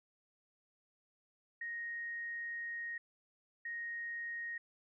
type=tone bursts at uneven times; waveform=sine; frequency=1869 Hz; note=A#6; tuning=4 cents sharp; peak=-39 dBFS; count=2; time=1.61-2.98 / 3.65-4.58 s; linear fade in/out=5 ms; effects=none